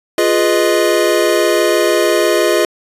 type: chord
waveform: square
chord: F half-diminished seventh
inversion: none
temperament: equal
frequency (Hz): 349.2 / 415.3 / 493.9 / 622.3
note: F4 / Ab4 / Cb5 / Eb5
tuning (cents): 0 / 0 / 0 / 0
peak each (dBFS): -16 / -17 / -20 / -16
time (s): 0.18-2.65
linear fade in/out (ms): 2
effects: resampled to 32000 Hz